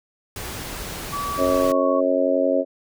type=noise; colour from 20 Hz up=pink; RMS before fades=-32 dBFS; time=0.36-1.72 s; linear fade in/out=2 ms
type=tone with pitch glide; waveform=sine; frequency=1144 to 1107.6 Hz; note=D6 to C#6; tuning=-46 to -2 cents; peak=-25 dBFS; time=1.12-2.01 s; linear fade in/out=20 ms; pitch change=-56 cents; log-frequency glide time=1.5-1.75 s
type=harmonic tone; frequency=91.2 Hz; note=F#2; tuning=24 cents flat; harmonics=3 / 4 / 5 / 6 / 7; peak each=-23 / -28 / -28 / -20 / -23 dBFS; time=1.37-2.65 s; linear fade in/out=50 ms
effects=none